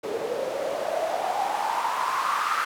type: noise with band-pass filter sweep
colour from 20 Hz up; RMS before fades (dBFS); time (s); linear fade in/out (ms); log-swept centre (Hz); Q
white; -27; 0.03-2.65; 10; 440 to 1300; 6.9
effects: none